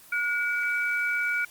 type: tone pair together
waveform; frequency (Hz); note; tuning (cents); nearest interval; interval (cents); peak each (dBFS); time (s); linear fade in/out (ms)
sine; 1444.5 / 2293; F#6 / D7; -42 / -42; minor sixth; 800; -26 / -28; 0.12-1.45; 5
effects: white hiss -51 dBFS RMS until 1.5 s + Opus 24 kbps